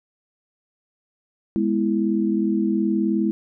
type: chord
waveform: sine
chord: E major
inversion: first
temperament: equal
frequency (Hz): 207.7 / 246.9 / 329.6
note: G#3 / B3 / E4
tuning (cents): 0 / 0 / 0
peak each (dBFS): -21 / -26 / -22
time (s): 1.56-3.31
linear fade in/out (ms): 0
effects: none